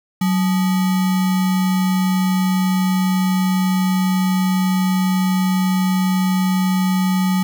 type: tone with sample-and-hold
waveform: sine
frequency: 186 Hz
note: F#3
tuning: 9 cents sharp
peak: -14 dBFS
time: 0.21-7.43 s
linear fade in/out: 5 ms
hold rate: 1050 Hz
effects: none